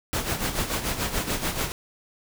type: noise with tremolo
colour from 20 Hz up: pink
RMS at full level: -25 dBFS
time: 0.13-1.72 s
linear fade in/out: 0 ms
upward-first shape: sine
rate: 6.9 Hz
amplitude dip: 65%
effects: none